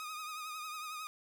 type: tone with vibrato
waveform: sawtooth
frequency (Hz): 1244.5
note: D#6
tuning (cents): 0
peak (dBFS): -37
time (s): 0-1.07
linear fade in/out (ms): 0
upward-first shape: triangle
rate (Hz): 11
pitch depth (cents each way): 57
effects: none